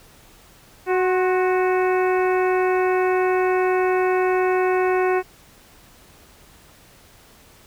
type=harmonic tone with a mistuned harmonic; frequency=370 Hz; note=F#4; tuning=in tune; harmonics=1 / 2 / 3 / 4 / 5 / 6 / 7; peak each=-18 / -24 / -28 / -30 / -32 / -34 / -35 dBFS; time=0.86-5.23 s; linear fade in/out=50 ms; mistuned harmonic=3; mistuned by=-50 cents; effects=pink hiss -50 dBFS RMS until 7.66 s